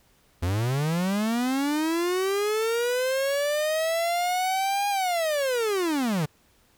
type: linear two-way sweep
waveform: 45% pulse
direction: up then down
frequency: 82.1 to 817 to 140.3 Hz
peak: -23 dBFS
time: 0.42-6.26 s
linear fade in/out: 10 ms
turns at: 4.89 s
effects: pink hiss -62 dBFS RMS until 6.77 s